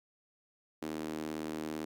sawtooth tone with high-pass filter, 77.78 Hz, D#2, in tune, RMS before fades -39 dBFS, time 0.82-1.85 s, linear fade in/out 5 ms, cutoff 290 Hz, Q 2.8, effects none

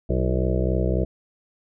harmonic tone with a mistuned harmonic, 63.6 Hz, C2, 48 cents flat, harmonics 1 / 2 / 3 / 5 / 6 / 7 / 8 / 9 / 10, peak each -23 / -26 / -28 / -30 / -31 / -31 / -32 / -33 / -33 dBFS, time 0.09-1.05 s, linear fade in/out 10 ms, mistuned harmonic 5, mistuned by +56 cents, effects none

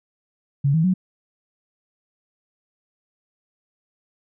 sine tone with pitch steps, 140.2 / 161.05 / 185 Hz, C#3 / E3 / F#3, +20 / -40 / 0 cents, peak -15 dBFS, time 0.64-0.94 s, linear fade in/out 10 ms, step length 100 ms, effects none

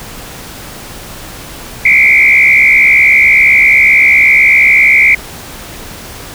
sine tone with frequency modulation, 2217 Hz, C#7, in tune, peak -3 dBFS, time 1.85-5.15 s, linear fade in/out 5 ms, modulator 67.8 Hz, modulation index 2.4, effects pink hiss -28 dBFS RMS until 6.34 s

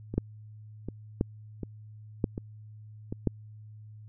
two click trains, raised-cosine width 3 ms, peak -21 / -12 dBFS, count 5 / 4, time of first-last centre 0.14-3.125 / 0.18-3.273 s, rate 1.34 / 0.97 Hz, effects added 107 Hz sine -45 dBFS peak until 4.08 s

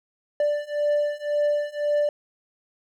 triangle beating tone pair, 587.3 / 589.2 Hz, D5 / D5, 0 / +6 cents, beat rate 1.9 Hz, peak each -23 / -22 dBFS, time 0.4-2.09 s, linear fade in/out 2 ms, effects none

